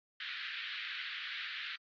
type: band-pass noise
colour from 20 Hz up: pink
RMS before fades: -42 dBFS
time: 0.2-1.76 s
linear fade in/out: 5 ms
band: 1500 to 4000 Hz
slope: 48 dB/octave
effects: AAC 48 kbps